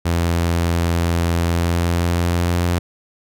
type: tone with pitch glide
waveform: sawtooth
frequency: 84.9 to 87.19 Hz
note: F2 to F2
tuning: -48 to -2 cents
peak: -12 dBFS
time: 0.05-2.79 s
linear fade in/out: 10 ms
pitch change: +46 cents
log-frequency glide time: 1.4-2.64 s
effects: none